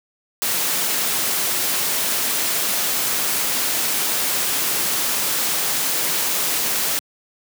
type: noise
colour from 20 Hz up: white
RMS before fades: -21 dBFS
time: 0.42-6.99 s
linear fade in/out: 0 ms
effects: high-pass 150 Hz 12 dB/octave